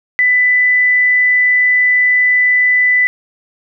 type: tone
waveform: sine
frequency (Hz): 1993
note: B6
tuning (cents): +15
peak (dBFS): -8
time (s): 0.19-3.07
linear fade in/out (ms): 0
effects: none